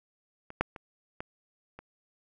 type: clicks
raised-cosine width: 0.5 ms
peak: -28 / -10 / -27 / -21 / -29 dBFS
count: 5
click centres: 0.504 / 0.61 / 0.762 / 1.205 / 1.79 s
effects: none